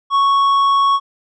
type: tone with tanh clipping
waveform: sine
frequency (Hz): 1108.7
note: C#6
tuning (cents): 0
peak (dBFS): -12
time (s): 0.1-1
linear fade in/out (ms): 50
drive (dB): 7
effects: none